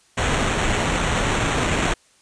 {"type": "noise with sample-and-hold", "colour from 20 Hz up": "pink", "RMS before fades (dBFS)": -21, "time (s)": [0.17, 1.94], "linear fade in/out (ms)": 10, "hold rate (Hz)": 4900, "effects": ["white hiss -57 dBFS RMS until 2.21 s", "resampled to 22050 Hz"]}